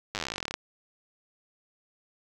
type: slowing click train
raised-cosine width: 0.2 ms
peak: -14 dBFS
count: 23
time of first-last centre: 0.15-0.541 s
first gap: 9 ms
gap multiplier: 1.06
effects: none